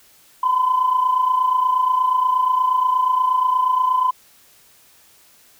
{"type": "tone pair together", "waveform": "sine", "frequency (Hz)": [991, 1019.4], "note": ["B5", "C6"], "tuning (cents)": [6, -45], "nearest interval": "unison", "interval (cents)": 49, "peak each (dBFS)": [-21, -15], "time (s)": [0.43, 4.11], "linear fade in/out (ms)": 5, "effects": ["tanh soft clip ceiling -8 dBFS", "white hiss -52 dBFS RMS until 5.59 s"]}